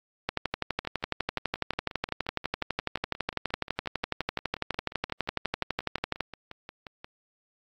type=two click trains; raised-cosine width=0.3 ms; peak=-24 / -11 dBFS; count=36 / 72; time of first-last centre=0.85-7.045 / 0.29-6.207 s; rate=5.65 / 12 Hz; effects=AAC 48 kbps